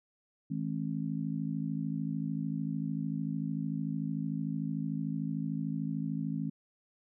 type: harmonic tone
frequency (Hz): 53.4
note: G#1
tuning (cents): +49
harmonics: 3 / 4 / 5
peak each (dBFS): -35 / -36 / -37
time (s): 0.5-6.5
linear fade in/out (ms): 10
effects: none